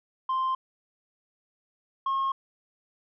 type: tone pair in turn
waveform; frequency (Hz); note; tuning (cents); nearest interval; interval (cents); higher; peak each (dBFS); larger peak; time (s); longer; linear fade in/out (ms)
sine; 1046.5 / 1079.7; C6 / C#6; 0 / -46; minor second; 54; second; -22; neither; 0.29-0.55 / 2.06-2.32; neither; 5
effects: tanh soft clip ceiling -23 dBFS